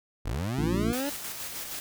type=linear sweep; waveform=25% pulse; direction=up; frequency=38.65 to 293.7 Hz; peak=-25 dBFS; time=0.25-1.1 s; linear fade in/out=10 ms
type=harmonic tone; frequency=57.2 Hz; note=A#1; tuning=32 cents flat; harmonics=1 / 2 / 3 / 4 / 5 / 6; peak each=-33 / -33 / -33 / -33 / -33 / -33 dBFS; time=0.57-0.93 s; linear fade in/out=20 ms
type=noise with tremolo; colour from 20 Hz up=white; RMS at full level=-36 dBFS; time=0.93-1.8 s; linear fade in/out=0 ms; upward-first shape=square; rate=6.4 Hz; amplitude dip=30%
effects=none